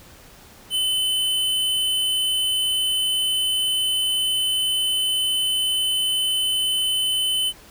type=tone; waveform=square; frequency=3034 Hz; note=F#7; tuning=43 cents sharp; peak=-20 dBFS; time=0.7-7.53 s; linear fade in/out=50 ms; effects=pink hiss -47 dBFS RMS until 7.7 s